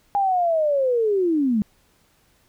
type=linear sweep; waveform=sine; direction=down; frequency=815 to 200 Hz; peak=-17 dBFS; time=0.15-1.62 s; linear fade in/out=0 ms; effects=pink hiss -61 dBFS RMS until 2.48 s